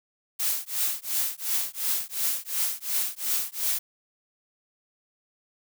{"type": "noise with tremolo", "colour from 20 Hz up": "blue", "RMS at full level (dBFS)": -24, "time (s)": [0.39, 3.79], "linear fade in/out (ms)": 10, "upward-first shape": "triangle", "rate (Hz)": 2.8, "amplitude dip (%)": 100, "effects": []}